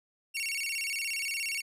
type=tone with vibrato; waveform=sawtooth; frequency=2476 Hz; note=D#7; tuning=9 cents flat; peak=-28 dBFS; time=0.34-1.62 s; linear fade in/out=20 ms; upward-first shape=square; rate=17 Hz; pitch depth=180 cents each way; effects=resampled to 32000 Hz